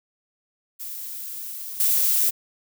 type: noise with level steps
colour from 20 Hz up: violet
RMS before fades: -34 / -20 dBFS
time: 0.79-2.31 s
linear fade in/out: 20 ms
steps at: 1.8 s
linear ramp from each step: 2 ms
effects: none